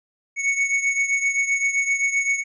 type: beating tone pair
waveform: square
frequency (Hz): 2217 / 2224.7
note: C#7 / C#7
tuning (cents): 0 / +6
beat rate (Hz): 7.7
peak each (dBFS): -21 / -26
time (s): 0.36-2.44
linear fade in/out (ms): 50
effects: resampled to 16000 Hz